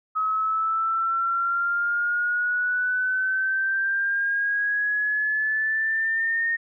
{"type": "exponential sweep", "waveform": "sine", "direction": "up", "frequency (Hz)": [1275, 1847], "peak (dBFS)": -21, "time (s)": [0.15, 6.57], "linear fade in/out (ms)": 20, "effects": []}